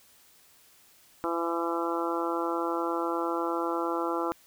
harmonic tone, 168.5 Hz, E3, 38 cents sharp, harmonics 2 / 3 / 4 / 5 / 6 / 7 / 8, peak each -31 / -34 / -38 / -36 / -36 / -36 / -36 dBFS, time 1.24-4.32 s, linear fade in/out 0 ms, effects white hiss -59 dBFS RMS until 4.46 s

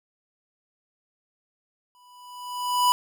square tone with exponential growth, 987.8 Hz, B5, in tune, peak -16 dBFS, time 1.95-2.92 s, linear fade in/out 0 ms, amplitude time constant 210 ms, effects none

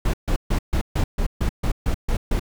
brown noise bursts, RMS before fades -20 dBFS, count 11, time 0.05-2.396 s, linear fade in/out 5 ms, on 86 ms, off 140 ms, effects none

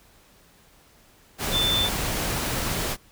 sine tone in noise, 3533 Hz, A7, 6 cents sharp, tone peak -21 dBFS, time 1.51-1.9 s, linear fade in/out 50 ms, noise pink, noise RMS -27 dBFS, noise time 1.38-2.97 s, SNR +3 dB, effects pink hiss -56 dBFS RMS until 3.11 s

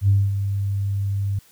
sine tone with ADSR envelope, 99.3 Hz, G2, 23 cents sharp, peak -11 dBFS, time 0.01-1.39 s, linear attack 73 ms, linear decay 230 ms, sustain -9 dB, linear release 4 ms, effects tanh soft clip ceiling -7 dBFS + white hiss -54 dBFS RMS until 1.51 s

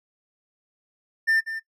triangle tone with echo, 1793 Hz, A6, 32 cents sharp, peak -16 dBFS, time 1.27-1.41 s, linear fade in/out 20 ms, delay 190 ms, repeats 1, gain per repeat -11 dB, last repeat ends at 1.6 s, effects noise-tail reverb RT60 0.1 s tail -20 dB re dry

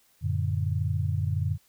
sine chord, Gb augmented, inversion none, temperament equal with one note detuned, 92.5 / 113.94 / 146.83 Hz, Gb2 / Bb2 / D3, 0 / -39 / 0 cents, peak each -27 / -30 / -30 dBFS, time 0.21-1.58 s, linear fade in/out 50 ms, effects white hiss -64 dBFS RMS until 1.68 s

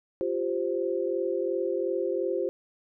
sine chord, F suspended second, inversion none, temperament equal, 349.2 / 392 / 523.3 Hz, F4 / G4 / C5, 0 / 0 / 0 cents, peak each -30 dBFS, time 0.21-2.49 s, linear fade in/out 0 ms, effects none

